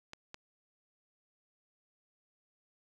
clicks, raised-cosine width 0.2 ms, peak -27 dBFS, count 2, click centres 0.134 / 0.344 s, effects none

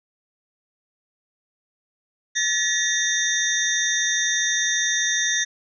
sine tone cluster, 1735 / 1907 / 3648 / 5740 / 6290 Hz, A6 / A#6 / A#7 / F8 / G8, -25 / +39 / -38 / +47 / +5 cents, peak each -26 dBFS, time 2.35-5.45 s, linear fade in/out 20 ms, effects none

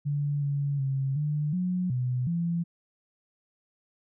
sine tone with pitch steps, 144.5 / 141.9 / 135.3 / 149.1 / 181.5 / 125.6 / 169.8 Hz, D3 / C#3 / C#3 / D3 / F#3 / B2 / F3, -28 / +41 / -42 / +27 / -33 / +30 / -48 cents, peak -25 dBFS, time 0.05-2.64 s, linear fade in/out 20 ms, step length 370 ms, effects none

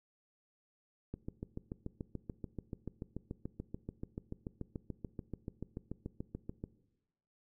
click train, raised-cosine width 3 ms, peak -27 dBFS, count 39, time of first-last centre 1.14-6.639 s, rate 6.91 Hz, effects noise-tail reverb RT60 1.0 s tail -19 dB re dry

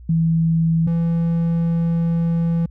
sine / triangle tone pair in turn, 163.8 / 167.34 Hz, E3 / E3, -11 / +26 cents, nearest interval unison, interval 37 cents, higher second, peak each -14 dBFS, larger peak neither, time 0.09-0.87 / 0.87-2.66 s, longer second, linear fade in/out 5 ms, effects added 60 Hz sine -37 dBFS peak until 2.7 s

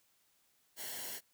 white noise with comb filter, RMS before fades -43 dBFS, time 0.76-1.21 s, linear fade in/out 50 ms, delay 0.81 ms, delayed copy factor -0.65, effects white hiss -73 dBFS RMS until 1.33 s

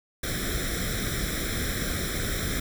pink noise with comb filter, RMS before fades -29 dBFS, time 0.23-2.6 s, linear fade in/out 5 ms, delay 0.54 ms, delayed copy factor +1, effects none

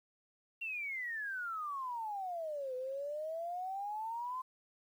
sine exponential two-way sweep, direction down then up, 2761 to 502 to 1045 Hz, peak -37 dBFS, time 0.61-4.42 s, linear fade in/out 10 ms, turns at 2.75 s, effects 11-bit

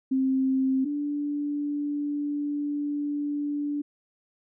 sine tone pair in turn, 264.3 / 291.1 Hz, C4 / D4, +18 / -15 cents, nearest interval major second, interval 167 cents, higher second, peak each -21 / -26 dBFS, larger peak first, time 0.11-0.85 / 0.85-3.82 s, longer second, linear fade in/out 10 ms, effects none

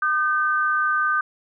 sine tone pair together, 1216 / 1540.9 Hz, D#6 / G6, -40 / -30 cents, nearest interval major third, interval 410 cents, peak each -21 dBFS, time 0.02-1.21 s, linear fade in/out 5 ms, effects none

